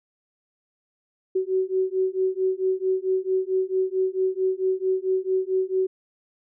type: beating tone pair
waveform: sine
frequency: 374.1 / 378.6 Hz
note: F#4 / F#4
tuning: +19 / +40 cents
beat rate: 4.5 Hz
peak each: -24 dBFS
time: 1.35-5.87 s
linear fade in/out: 10 ms
effects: none